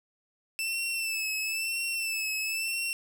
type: tone with vibrato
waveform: sawtooth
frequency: 2650 Hz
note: E7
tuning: 9 cents sharp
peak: -26 dBFS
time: 0.59-2.93 s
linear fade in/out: 0 ms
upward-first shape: sine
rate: 1 Hz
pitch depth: 50 cents each way
effects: none